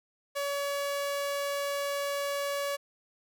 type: tone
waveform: sawtooth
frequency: 566 Hz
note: C#5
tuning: 36 cents sharp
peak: -26 dBFS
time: 0.35-2.77 s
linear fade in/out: 20 ms
effects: none